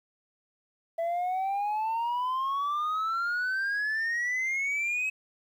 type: exponential sweep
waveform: sine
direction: up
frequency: 661 to 2570 Hz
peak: -24 dBFS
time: 0.98-5.1 s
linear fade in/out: 10 ms
effects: tanh soft clip ceiling -26 dBFS + 10-bit

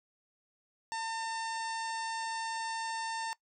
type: harmonic tone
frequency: 903 Hz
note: A5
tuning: 45 cents sharp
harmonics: 1 / 2 / 3 / 4 / 5 / 6 / 7 / 8 / 9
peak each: -35 / -42 / -49 / -51 / -48 / -48 / -54 / -54 / -49 dBFS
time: 0.92-3.33 s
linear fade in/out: 0 ms
effects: noise-tail reverb RT60 0.1 s tail -21 dB re dry

